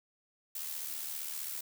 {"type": "noise with amplitude modulation", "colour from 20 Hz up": "blue", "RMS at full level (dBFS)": -37, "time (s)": [0.55, 1.61], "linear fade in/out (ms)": 5, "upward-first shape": "sine", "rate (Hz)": 75.2, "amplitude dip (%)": 55, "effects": []}